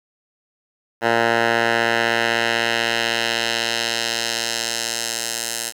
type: tone with band-pass filter sweep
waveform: 10% pulse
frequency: 116.1 Hz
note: A#2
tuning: 7 cents flat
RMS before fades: -21 dBFS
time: 1.01-5.73 s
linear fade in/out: 50 ms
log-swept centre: 1200 to 8800 Hz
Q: 1
effects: 7-bit

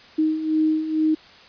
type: beating tone pair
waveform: sine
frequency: 311.1 / 313.3 Hz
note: D#4 / D#4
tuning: 0 / +12 cents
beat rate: 2.2 Hz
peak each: -25 / -19 dBFS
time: 0.18-1.15 s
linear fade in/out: 10 ms
effects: white hiss -47 dBFS RMS until 1.48 s + resampled to 11025 Hz

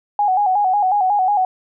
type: tone with vibrato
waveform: sine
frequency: 784 Hz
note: G5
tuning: in tune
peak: -13 dBFS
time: 0.19-1.45 s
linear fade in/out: 2 ms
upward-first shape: square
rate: 5.5 Hz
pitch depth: 87 cents each way
effects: none

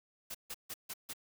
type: noise bursts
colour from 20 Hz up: white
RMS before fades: -42 dBFS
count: 5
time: 0.3-1.135 s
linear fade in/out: 10 ms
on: 47 ms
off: 150 ms
effects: none

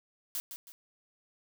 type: noise with echo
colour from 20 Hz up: blue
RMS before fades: -35 dBFS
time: 0.35-0.4 s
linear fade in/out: 0 ms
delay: 160 ms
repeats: 2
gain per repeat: -8 dB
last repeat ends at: 0.72 s
effects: none

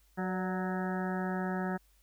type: harmonic tone with a mistuned harmonic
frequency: 185 Hz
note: F#3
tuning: in tune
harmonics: 1 / 2 / 3 / 4 / 5 / 7 / 8 / 9 / 10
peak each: -33 / -39 / -44 / -40 / -44 / -45 / -47 / -44 / -49 dBFS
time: 0.17-1.78 s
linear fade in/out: 20 ms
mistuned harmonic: 3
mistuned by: +52 cents
effects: added 50 Hz sine -64 dBFS peak until 2.02 s + white hiss -70 dBFS RMS until 2.02 s

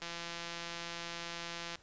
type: click train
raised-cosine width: 0.2 ms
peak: -24 dBFS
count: 296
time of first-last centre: 0.02-1.755 s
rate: 170 Hz
effects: pink hiss -63 dBFS RMS until 1.82 s + resampled to 16000 Hz

